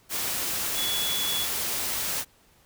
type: tone in noise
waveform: sine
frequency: 3398 Hz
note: G#7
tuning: 39 cents sharp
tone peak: -28 dBFS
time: 0.74-1.47 s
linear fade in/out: 50 ms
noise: white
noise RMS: -29 dBFS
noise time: 0.09-2.25 s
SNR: -2 dB
effects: pink hiss -60 dBFS RMS until 2.65 s